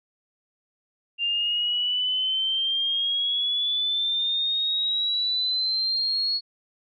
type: exponential sweep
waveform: sine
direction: up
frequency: 2785 to 4360 Hz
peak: -22 dBFS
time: 1.18-6.41 s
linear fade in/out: 50 ms
effects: none